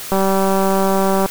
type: click train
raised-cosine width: 1 ms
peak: -4 dBFS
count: 221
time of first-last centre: 0.12-1.26 s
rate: 193 Hz
effects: white hiss -30 dBFS RMS until 1.3 s